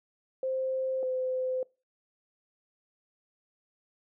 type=tone pair in turn; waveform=sine; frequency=523.3 / 513.7 Hz; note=C5 / C5; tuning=0 / -32 cents; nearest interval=unison; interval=32 cents; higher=first; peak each=-28 dBFS; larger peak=neither; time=0.43-1.03 / 1.03-1.63 s; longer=neither; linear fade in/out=2 ms; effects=noise-tail reverb RT60 0.3 s tail -24 dB re dry